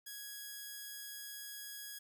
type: tone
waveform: 5% pulse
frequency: 1661.2 Hz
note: G#6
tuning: in tune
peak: -34 dBFS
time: 0.06-1.99 s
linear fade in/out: 10 ms
effects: none